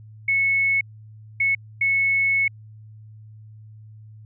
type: tone bursts at uneven times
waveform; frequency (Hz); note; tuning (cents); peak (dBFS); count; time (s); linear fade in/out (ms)
sine; 2200; C#7; -14; -17; 3; 0.28-0.81 / 1.4-1.55 / 1.81-2.48; 5
effects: added 108 Hz sine -41 dBFS peak until 4.25 s